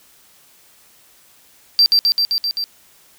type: tone with echo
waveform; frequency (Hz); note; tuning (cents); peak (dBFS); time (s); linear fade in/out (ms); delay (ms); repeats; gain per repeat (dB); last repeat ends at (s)
triangle; 4699; D8; 0; -6; 1.79-1.86; 0; 130; 6; -2; 2.64
effects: tanh soft clip ceiling -3 dBFS + white hiss -51 dBFS RMS until 3.18 s